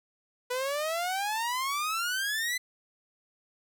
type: exponential sweep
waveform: sawtooth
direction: up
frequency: 489.7 to 2034 Hz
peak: -25 dBFS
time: 0.5-2.58 s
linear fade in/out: 10 ms
effects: none